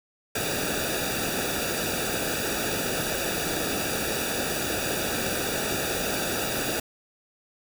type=noise with comb filter; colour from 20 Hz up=pink; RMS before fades=-28 dBFS; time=0.35-6.8 s; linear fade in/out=5 ms; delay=0.95 ms; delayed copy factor=-0.85; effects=none